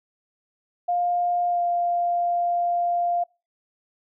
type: tone with pitch glide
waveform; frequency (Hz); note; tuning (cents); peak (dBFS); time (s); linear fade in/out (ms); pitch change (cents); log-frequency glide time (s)
sine; 705 to 697.7; F5 to F5; +16 to -2; -20; 0.88-3.24; 10; -18; 1.48-1.61
effects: noise-tail reverb RT60 0.3 s tail -26 dB re dry